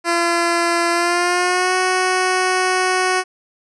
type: tone with pitch glide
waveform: 10% pulse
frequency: 341.2 to 369.9 Hz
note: F4 to F#4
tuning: -40 to 0 cents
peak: -7 dBFS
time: 0.04-3.24 s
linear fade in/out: 50 ms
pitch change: +140 cents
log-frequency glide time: 0.91-1.75 s
effects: resampled to 24000 Hz